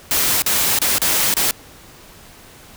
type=noise with dropouts; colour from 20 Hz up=white; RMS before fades=-17 dBFS; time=0.11-1.51 s; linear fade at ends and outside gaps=1 ms; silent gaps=0.421-0.462 / 0.788-0.816 / 0.983-1.017 / 1.34-1.367 s; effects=pink hiss -43 dBFS RMS until 2.76 s